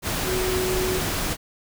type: tone in noise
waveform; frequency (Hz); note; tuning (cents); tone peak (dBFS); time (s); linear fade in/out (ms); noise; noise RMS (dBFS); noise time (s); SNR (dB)
sine; 370; F#4; 0; -24; 0.24-1.02; 50; pink; -26; 0.02-1.37; -1
effects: none